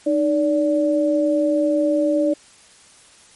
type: tone pair together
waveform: sine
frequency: 306.7 / 579 Hz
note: D#4 / D5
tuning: -25 / -25 cents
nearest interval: major seventh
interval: 1100 cents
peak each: -18 dBFS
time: 0.06-2.34 s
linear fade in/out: 10 ms
effects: white hiss -49 dBFS RMS until 3.35 s + MP3 48 kbps